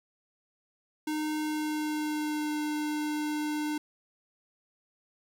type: tone with pitch glide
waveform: square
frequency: 306.6 to 301.3 Hz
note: D#4 to D4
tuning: -25 to +44 cents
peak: -30 dBFS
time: 1.07-3.78 s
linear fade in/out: 5 ms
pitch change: -31 cents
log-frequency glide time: 1.37-2.57 s
effects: 11-bit